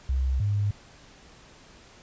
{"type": "tone pair in turn", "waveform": "sine", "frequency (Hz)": [65.41, 102.28], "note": ["C2", "G#2"], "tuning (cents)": [0, -26], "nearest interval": "minor sixth", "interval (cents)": 774, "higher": "second", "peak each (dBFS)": -22, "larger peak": "neither", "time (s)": [[0.09, 0.4], [0.4, 0.71]], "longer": "neither", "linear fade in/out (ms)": 5, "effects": ["pink hiss -52 dBFS RMS until 2.02 s", "resampled to 16000 Hz"]}